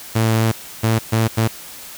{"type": "tone bursts at uneven times", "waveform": "sawtooth", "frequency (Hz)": 111.9, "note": "A2", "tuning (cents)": 30, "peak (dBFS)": -10, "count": 4, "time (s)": [[0.15, 0.52], [0.83, 0.99], [1.12, 1.28], [1.37, 1.48]], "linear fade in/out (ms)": 10, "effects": ["white hiss -36 dBFS RMS until 1.97 s"]}